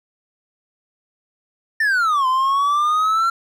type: exponential two-way sweep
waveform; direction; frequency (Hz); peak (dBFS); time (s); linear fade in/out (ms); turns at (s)
triangle; down then up; 1819 to 1021 to 1370; -13; 1.8-3.3; 5; 2.27
effects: none